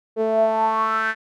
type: tone with band-pass filter sweep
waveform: sawtooth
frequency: 220.7 Hz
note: A3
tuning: 5 cents sharp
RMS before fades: -20 dBFS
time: 0.16-1.15 s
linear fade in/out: 50 ms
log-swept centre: 480 to 1700 Hz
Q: 8.1
effects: none